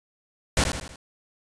pink noise with echo, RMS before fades -20 dBFS, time 0.57-0.64 s, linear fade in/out 2 ms, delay 80 ms, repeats 4, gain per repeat -6 dB, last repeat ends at 0.96 s, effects resampled to 22050 Hz

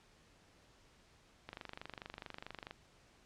click train, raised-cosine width 0.3 ms, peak -29 dBFS, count 31, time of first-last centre 1.49-2.71 s, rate 24.6 Hz, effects pink hiss -66 dBFS RMS until 3.25 s + low-pass 7000 Hz 12 dB/octave

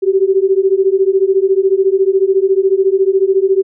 sine beating tone pair, 378.4 / 392.4 Hz, F#4 / G4, +39 / +2 cents, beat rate 14 Hz, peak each -12 dBFS, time 0.02-3.63 s, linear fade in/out 20 ms, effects none

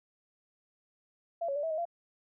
sine tone with pitch steps, 677 / 556 / 582 / 649 / 627 / 685 Hz, E5 / C#5 / D5 / E5 / D#5 / F5, +46 / +5 / -16 / -27 / +13 / -34 cents, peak -30 dBFS, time 1.41-1.854 s, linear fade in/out 10 ms, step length 74 ms, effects none

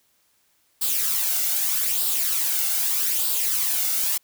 blue noise with flanger, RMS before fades -23 dBFS, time 0.81-4.18 s, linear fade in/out 10 ms, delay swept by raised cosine 0.23 to 1.43 ms, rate 0.81 Hz, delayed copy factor +0.55, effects white hiss -65 dBFS RMS until 4.23 s

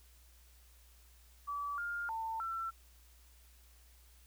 sine tone with pitch steps, 1150 / 1408 / 896 / 1344 Hz, D6 / F6 / A5 / E6, -37 / +14 / +31 / +33 cents, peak -36 dBFS, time 1.47-2.71 s, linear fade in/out 20 ms, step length 310 ms, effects added 60 Hz sine -60 dBFS peak until 4.26 s + white hiss -66 dBFS RMS until 4.26 s

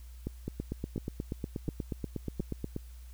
two click trains, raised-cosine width 3 ms, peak -21 / -21 dBFS, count 20 / 4, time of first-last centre 0.48-2.764 / 0.27-2.398 s, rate 8.32 / 1.41 Hz, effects added 60 Hz sine -45 dBFS peak until 3.13 s + white hiss -62 dBFS RMS until 3.13 s

